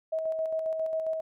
sine tone with tremolo, 640 Hz, D#5, 49 cents sharp, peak -26 dBFS, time 0.12-1.21 s, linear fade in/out 10 ms, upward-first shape square, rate 7.4 Hz, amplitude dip 35%, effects none

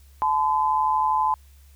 sine tone pair together, 864.8 / 1017 Hz, A5 / C6, -30 / -50 cents, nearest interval minor third, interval 280 cents, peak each -22 / -21 dBFS, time 0.22-1.34 s, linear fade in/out 0 ms, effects added 69 Hz sine -48 dBFS peak until 1.75 s + white hiss -60 dBFS RMS until 1.75 s

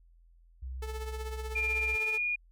sine tone, 63.8 Hz, C2, 43 cents flat, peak -36 dBFS, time 0.62-1.96 s, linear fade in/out 10 ms
sawtooth tone with tremolo, 437.1 Hz, A4, 11 cents flat, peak -33 dBFS, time 0.82-2.18 s, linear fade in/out 5 ms, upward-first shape triangle, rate 16 Hz, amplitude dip 70%
sine tone with pitch glide, 2400 to 2436 Hz, D7 to D#7, +37 to -37 cents, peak -28 dBFS, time 1.55-2.36 s, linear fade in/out 10 ms, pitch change +26 cents, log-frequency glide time 1.93-2.08 s
effects added 42 Hz sine -57 dBFS peak until 2.51 s

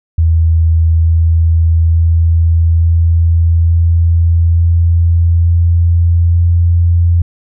sine tone with pitch steps, 81.6 / 82.17 / 82.74 / 83.31 / 83.89 / 84.48 / 85.07 / 85.66 Hz, E2 / E2 / E2 / E2 / E2 / E2 / F2 / F2, -17 / -5 / +7 / +19 / +31 / +43 / -45 / -33 cents, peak -6 dBFS, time 0.18-7.22 s, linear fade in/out 5 ms, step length 880 ms, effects none

